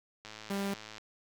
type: click train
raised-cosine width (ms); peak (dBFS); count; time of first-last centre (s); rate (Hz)
0.2; -28; 80; 0.25-0.981; 108
type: tone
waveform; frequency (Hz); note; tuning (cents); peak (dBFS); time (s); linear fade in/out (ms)
sawtooth; 198.3; G3; +20; -28; 0.5-0.74; 5
effects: none